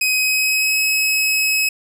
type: tone with pitch glide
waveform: sawtooth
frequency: 2525 to 2562 Hz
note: D#7 to E7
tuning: +25 to -50 cents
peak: -12 dBFS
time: 0.01-1.69 s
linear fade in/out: 5 ms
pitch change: +25 cents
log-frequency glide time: 0.15-0.79 s
effects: none